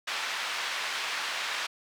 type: band-pass noise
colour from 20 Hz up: pink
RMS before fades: -33 dBFS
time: 0.07-1.67 s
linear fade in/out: 10 ms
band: 1300 to 4200 Hz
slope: 12 dB/octave
effects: none